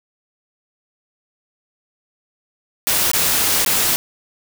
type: noise with dropouts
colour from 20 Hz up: white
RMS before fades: -17 dBFS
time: 2.87-3.96 s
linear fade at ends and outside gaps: 0 ms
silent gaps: 3.115-3.134 / 3.648-3.662 s
effects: none